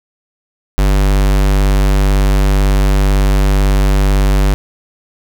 square tone, 49 Hz, G1, in tune, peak -9 dBFS, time 0.78-4.54 s, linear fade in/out 0 ms, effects none

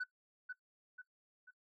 sine tone with echo, 1493 Hz, F#6, 15 cents sharp, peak -33 dBFS, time 0-0.04 s, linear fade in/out 10 ms, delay 490 ms, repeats 3, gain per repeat -7 dB, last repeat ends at 1.51 s, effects noise-tail reverb RT60 0.1 s tail -19 dB re dry + tanh soft clip ceiling -35 dBFS

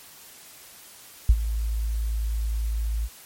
sine tone with ADSR envelope, 55 Hz, A1, in tune, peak -9 dBFS, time 1.29-3.09 s, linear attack 5 ms, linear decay 53 ms, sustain -14 dB, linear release 47 ms, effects white hiss -47 dBFS RMS until 3.25 s + MP3 64 kbps

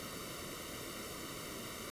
pink noise with comb filter, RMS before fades -45 dBFS, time 0-1.9 s, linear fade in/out 0 ms, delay 1.2 ms, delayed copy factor -0.8, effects resampled to 32000 Hz

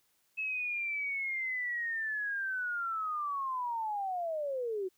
sine linear sweep, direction down, 2600 to 360.4 Hz, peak -32 dBFS, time 0.37-4.89 s, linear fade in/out 20 ms, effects white hiss -73 dBFS RMS until 4.97 s

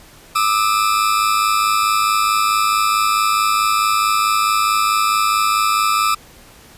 40% pulse tone pair together, 1195.4 / 1300 Hz, D6 / E6, +30 / -24 cents, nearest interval minor second, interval 146 cents, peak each -16 dBFS, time 0.35-6.15 s, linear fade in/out 10 ms, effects pink hiss -44 dBFS RMS until 6.77 s + resampled to 32000 Hz

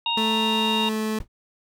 harmonic tone, 932.3 Hz, A#5, in tune, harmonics 1 / 3 / 4, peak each -26 / -26 / -26 dBFS, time 0.06-0.89 s, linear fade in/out 2 ms
30% pulse tone with pitch glide, 220 to 217.3 Hz, A3 to A3, 0 to -21 cents, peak -21 dBFS, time 0.17-1.19 s, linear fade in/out 5 ms, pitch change -21 cents, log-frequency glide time 0.34-1.01 s
brown noise with exponential decay, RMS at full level -26 dBFS, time 1.2-1.28 s, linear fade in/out 5 ms, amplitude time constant 17 ms
effects none

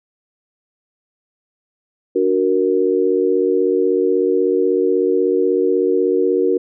sine chord, D augmented, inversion none, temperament equal, 293.7 / 370 / 466.2 Hz, D4 / F#4 / A#4, 0 / 0 / 0 cents, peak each -21 / -16 / -17 dBFS, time 2.15-6.58 s, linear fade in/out 10 ms, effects none

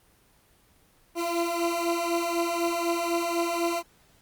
20% pulse beating tone pair, 338 / 342 Hz, E4 / F4, +43 / -36 cents, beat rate 4 Hz, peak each -25 / -22 dBFS, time 1.15-3.83 s, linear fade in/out 50 ms, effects pink hiss -61 dBFS RMS until 4.21 s + Opus 24 kbps

